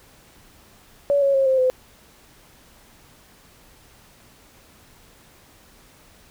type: tone with pitch steps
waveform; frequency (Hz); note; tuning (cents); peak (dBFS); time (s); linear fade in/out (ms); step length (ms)
sine; 568 / 553.4 / 539.2 / 525.4 / 511.9; C#5 / C#5 / C#5 / C5 / C5; +42 / -3 / -48 / +7 / -38; -15; 1.1-1.7; 0; 120
effects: pink hiss -52 dBFS RMS until 6.3 s